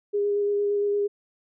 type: tone with vibrato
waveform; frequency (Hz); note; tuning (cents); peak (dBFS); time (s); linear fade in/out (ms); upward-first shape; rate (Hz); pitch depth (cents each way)
sine; 408.3; G#4; -29; -21; 0.13-1.08; 20; square; 8.7; 9
effects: none